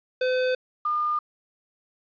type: tone pair in turn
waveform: square / sine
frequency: 509 / 1210.6 Hz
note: C5 / D#6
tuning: -48 / -48 cents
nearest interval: octave + minor third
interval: 1500 cents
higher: second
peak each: -22 dBFS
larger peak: neither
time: 0.21-0.55 / 0.85-1.19 s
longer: neither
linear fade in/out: 5 ms
effects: resampled to 11025 Hz + 9-bit